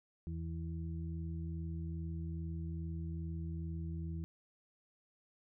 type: harmonic tone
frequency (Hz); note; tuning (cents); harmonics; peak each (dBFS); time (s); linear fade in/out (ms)
82.41; E2; 0; 1 / 2 / 4; -40 / -42 / -51; 0.27-4.24; 0
effects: none